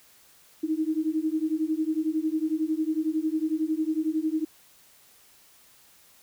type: beating tone pair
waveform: sine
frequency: 309 / 320 Hz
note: D#4 / D#4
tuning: -12 / +49 cents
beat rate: 11 Hz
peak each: -27 dBFS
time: 0.63-4.45 s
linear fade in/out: 10 ms
effects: white hiss -57 dBFS RMS until 6.22 s